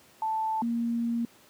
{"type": "tone pair in turn", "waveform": "sine", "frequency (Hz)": [880, 233.8], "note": ["A5", "A#3"], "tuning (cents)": [0, 5], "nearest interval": "octave + major seventh", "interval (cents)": 2295, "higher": "first", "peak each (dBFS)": [-26, -25], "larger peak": "second", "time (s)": [[0.22, 0.62], [0.62, 1.25]], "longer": "second", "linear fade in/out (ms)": 2, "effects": ["pink hiss -57 dBFS RMS until 1.49 s", "high-pass 150 Hz 12 dB/octave"]}